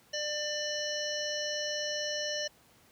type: harmonic tone with a mistuned harmonic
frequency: 596 Hz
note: D5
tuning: 25 cents sharp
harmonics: 1 / 3 / 5 / 7 / 9 / 10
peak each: -36 / -39 / -39 / -42 / -39 / -41 dBFS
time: 0.13-2.48 s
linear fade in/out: 10 ms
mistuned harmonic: 9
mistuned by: +42 cents
effects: pink hiss -62 dBFS RMS until 2.91 s + high-pass 80 Hz 12 dB/octave